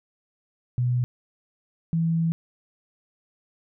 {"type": "tone pair in turn", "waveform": "sine", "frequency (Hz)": [123.47, 164.81], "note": ["B2", "E3"], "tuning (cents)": [0, 0], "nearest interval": "perfect fourth", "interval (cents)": 500, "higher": "second", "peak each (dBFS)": -20, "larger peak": "neither", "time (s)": [[0.78, 1.04], [1.93, 2.32]], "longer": "second", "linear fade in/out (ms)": 0, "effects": []}